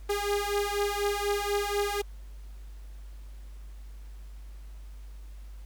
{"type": "beating tone pair", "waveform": "sawtooth", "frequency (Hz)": [405.6, 409.7], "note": ["G#4", "G#4"], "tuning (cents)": [-41, -24], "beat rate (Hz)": 4.1, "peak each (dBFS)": -26, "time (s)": [0.09, 2.02], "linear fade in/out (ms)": 10, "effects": ["added 50 Hz sine -41 dBFS peak until 5.65 s", "pink hiss -61 dBFS RMS until 5.65 s"]}